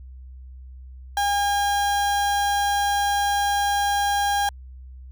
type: tone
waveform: 35% pulse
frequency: 810 Hz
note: G#5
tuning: 43 cents flat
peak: -18 dBFS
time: 1.17-4.49 s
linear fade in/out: 2 ms
effects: added 64 Hz sine -38 dBFS peak until 5.11 s